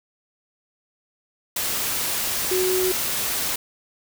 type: tone in noise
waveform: sine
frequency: 370 Hz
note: F#4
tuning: in tune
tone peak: -20 dBFS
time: 2.51-2.92 s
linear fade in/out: 5 ms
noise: white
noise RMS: -25 dBFS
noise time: 1.56-3.56 s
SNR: +2 dB
effects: none